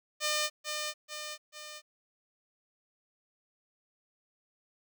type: tone with echo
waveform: 5% pulse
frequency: 604 Hz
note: D5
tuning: 48 cents sharp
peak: -17 dBFS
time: 0.2-0.5 s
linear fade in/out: 50 ms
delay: 440 ms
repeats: 3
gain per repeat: -5 dB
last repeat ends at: 1.82 s
effects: none